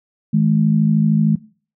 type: tone pair together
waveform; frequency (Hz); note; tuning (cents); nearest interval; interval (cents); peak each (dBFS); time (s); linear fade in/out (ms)
sine; 160 / 213.2; D#3 / G#3; +49 / +46; perfect fourth; 497; -15 / -14; 0.33-1.36; 10
effects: noise-tail reverb RT60 0.4 s tail -19 dB re dry